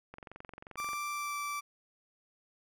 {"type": "click train", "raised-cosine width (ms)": 0.5, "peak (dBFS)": -31, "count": 19, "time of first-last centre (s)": [0.14, 0.933], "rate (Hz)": 22.7}
{"type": "tone with pitch glide", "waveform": "30% pulse", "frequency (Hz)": [1174.7, 1164.6], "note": ["D6", "D6"], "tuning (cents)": [0, -15], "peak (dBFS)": -32, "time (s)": [0.77, 1.61], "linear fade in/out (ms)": 20, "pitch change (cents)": -15, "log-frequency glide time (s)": [1.11, 1.36]}
{"effects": []}